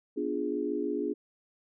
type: chord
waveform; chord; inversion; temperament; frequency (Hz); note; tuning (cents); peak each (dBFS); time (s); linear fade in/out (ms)
sine; B diminished seventh; none; equal; 246.9 / 293.7 / 349.2 / 415.3; B3 / D4 / F4 / Ab4; 0 / 0 / 0 / 0; -37 / -33 / -35 / -33; 0.16-1.14; 20
effects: none